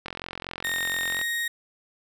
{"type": "click train", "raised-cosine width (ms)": 0.3, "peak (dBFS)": -17, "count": 52, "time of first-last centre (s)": [0.06, 1.214], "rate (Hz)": 44.2}
{"type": "tone with pitch glide", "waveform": "35% pulse", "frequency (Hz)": [1846, 1869.6], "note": ["A#6", "A#6"], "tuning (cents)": [-17, 5], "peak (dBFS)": -24, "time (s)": [0.64, 1.48], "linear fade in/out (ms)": 5, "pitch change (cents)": 22, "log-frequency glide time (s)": [1.1, 1.18]}
{"effects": []}